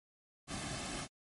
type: noise with comb filter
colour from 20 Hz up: pink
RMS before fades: -41 dBFS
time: 0.47-1.08 s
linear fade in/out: 50 ms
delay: 2.1 ms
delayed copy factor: -0.65
effects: MP3 48 kbps